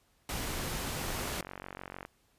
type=noise; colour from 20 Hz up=pink; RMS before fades=-36 dBFS; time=0.29-1.41 s; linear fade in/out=2 ms
type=click train; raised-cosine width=0.5 ms; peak=-26 dBFS; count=48; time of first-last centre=1.04-2.051 s; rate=46.5 Hz
effects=pink hiss -70 dBFS RMS until 2.38 s + resampled to 32000 Hz